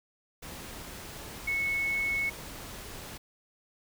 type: tone in noise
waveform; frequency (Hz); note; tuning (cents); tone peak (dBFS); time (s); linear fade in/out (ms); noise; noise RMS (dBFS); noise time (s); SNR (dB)
sine; 2201; C#7; -13; -27; 1.47-2.3; 10; pink; -43; 0.42-3.18; +13
effects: none